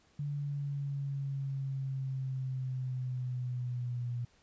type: exponential sweep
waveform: sine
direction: down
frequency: 145 to 120.5 Hz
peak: -33 dBFS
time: 0.19-4.25 s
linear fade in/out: 5 ms
effects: pink hiss -67 dBFS RMS until 4.42 s + resampled to 16000 Hz